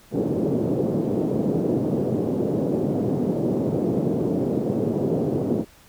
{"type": "band-pass noise", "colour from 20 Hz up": "white", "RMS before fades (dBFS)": -23, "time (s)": [0.11, 5.65], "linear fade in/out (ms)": 50, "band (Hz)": [120, 450], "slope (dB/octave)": 24, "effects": ["pink hiss -52 dBFS RMS until 5.88 s"]}